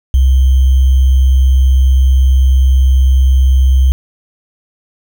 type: tone with sample-and-hold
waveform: sine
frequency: 65.41 Hz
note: C2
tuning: in tune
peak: -5 dBFS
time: 0.14-3.92 s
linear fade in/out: 0 ms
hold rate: 3150 Hz
effects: none